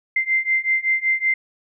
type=beating tone pair; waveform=sine; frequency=2082 / 2087.3 Hz; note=C7 / C7; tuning=-9 / -5 cents; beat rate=5.3 Hz; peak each=-21 / -20 dBFS; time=0.16-1.34 s; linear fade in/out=5 ms; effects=none